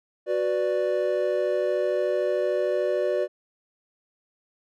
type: chord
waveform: triangle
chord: B minor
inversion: second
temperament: equal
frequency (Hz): 370 / 493.9 / 587.3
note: F#4 / B4 / D5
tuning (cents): 0 / 0 / 0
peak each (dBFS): -25 / -26 / -23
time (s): 0.26-3.28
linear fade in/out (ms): 50
effects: none